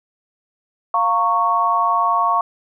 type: chord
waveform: sine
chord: Bb minor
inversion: second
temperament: equal with one note detuned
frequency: 698.5 / 919.5 / 1108.7 Hz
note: F5 / Bb5 / Db6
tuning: 0 / -24 / 0 cents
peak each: -21 / -21 / -16 dBFS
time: 0.94-2.41 s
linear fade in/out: 2 ms
effects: none